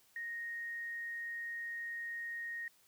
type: tone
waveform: sine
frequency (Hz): 1864.7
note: A#6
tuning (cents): 0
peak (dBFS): -39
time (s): 0.16-2.68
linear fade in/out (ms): 2
effects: white hiss -68 dBFS RMS until 2.87 s